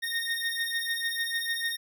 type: beating tone pair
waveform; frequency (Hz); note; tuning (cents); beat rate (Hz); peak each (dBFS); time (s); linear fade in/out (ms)
25% pulse; 1844 / 1850.7; A#6 / A#6; -19 / -13; 6.7; -28; 0.02-1.77; 20
effects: none